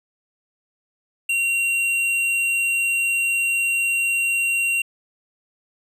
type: tone with hard clipping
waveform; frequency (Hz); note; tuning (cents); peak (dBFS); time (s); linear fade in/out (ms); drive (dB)
sine; 2752; F7; -26; -20; 1.29-4.82; 5; 10
effects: resampled to 32000 Hz